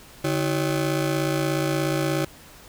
25% pulse ring-modulated tone, 233.6 Hz, A#3, 4 cents sharp, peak -15 dBFS, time 0.24-2.25 s, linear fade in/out 5 ms, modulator 88.4 Hz, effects pink hiss -47 dBFS RMS until 2.68 s

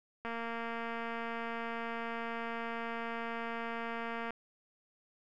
click train, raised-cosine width 0.5 ms, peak -25 dBFS, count 938, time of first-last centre 0.25-4.306 s, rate 231 Hz, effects none

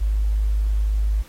sine tone, 51.91 Hz, G#1, in tune, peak -17 dBFS, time 0-1.23 s, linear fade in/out 20 ms, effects pink hiss -49 dBFS RMS until 1.28 s + AAC 48 kbps

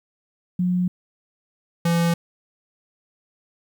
sine / square tone pair in turn, 180 / 169.41 Hz, F#3 / E3, -47 / +48 cents, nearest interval minor second, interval 105 cents, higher first, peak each -18 dBFS, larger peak neither, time 0.59-0.88 / 1.85-2.14 s, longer neither, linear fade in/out 5 ms, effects 10-bit

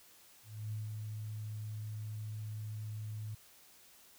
sine tone with ADSR envelope, 107.4 Hz, A2, 41 cents flat, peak -36 dBFS, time 0.43-3.35 s, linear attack 290 ms, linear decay 170 ms, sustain -3 dB, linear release 6 ms, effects white hiss -61 dBFS RMS until 4.18 s

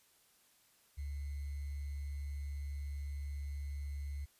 sine tone with sample-and-hold, 71 Hz, C#2, 42 cents sharp, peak -38 dBFS, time 0.97-4.26 s, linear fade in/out 20 ms, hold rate 2100 Hz, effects white hiss -69 dBFS RMS until 4.39 s + resampled to 32000 Hz

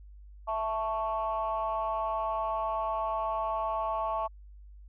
sine chord, A major, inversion second, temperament equal, 659.3 / 880 / 1108.7 Hz, E5 / A5 / C#6, 0 / 0 / 0 cents, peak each -32 dBFS, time 0.47-4.28 s, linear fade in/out 20 ms, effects tanh soft clip ceiling -22 dBFS + added 50 Hz sine -47 dBFS peak until 4.88 s

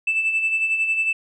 sine tone with tremolo, 2641 Hz, E7, 3 cents sharp, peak -15 dBFS, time 0.07-1.13 s, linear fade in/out 5 ms, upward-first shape sine, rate 11 Hz, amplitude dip 55%, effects tanh soft clip ceiling -14 dBFS

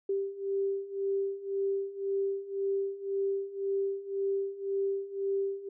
sine beating tone pair, 392 / 393.9 Hz, G4 / G4, 0 / +8 cents, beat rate 1.9 Hz, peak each -34 / -31 dBFS, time 0.09-5.69 s, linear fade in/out 5 ms, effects none

